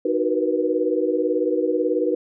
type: chord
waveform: sine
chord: B major seventh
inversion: first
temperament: equal with one note detuned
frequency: 311.1 / 370 / 475.7 / 493.9 Hz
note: D#4 / F#4 / A#4 / B4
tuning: 0 / 0 / +35 / 0 cents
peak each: -24 dBFS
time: 0.05-2.15 s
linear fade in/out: 5 ms
effects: none